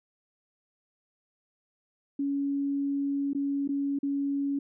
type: tone with dropouts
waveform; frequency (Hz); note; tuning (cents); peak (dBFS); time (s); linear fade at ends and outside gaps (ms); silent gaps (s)
sine; 280.2; C#4; +19; -26; 2.19-4.59; 5; 3.333-3.348 / 3.677-3.689 / 3.989-4.03
effects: none